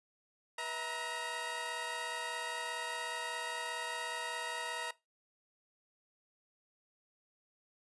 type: tone cluster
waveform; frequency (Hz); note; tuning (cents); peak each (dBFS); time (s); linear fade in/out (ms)
15% pulse; 487.5 / 647 / 938; B4 / E5 / A#5; -23 / -32 / +11; -40 / -38 / -33; 0.58-4.91; 5
effects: noise-tail reverb RT60 0.2 s tail -18 dB re dry + resampled to 24000 Hz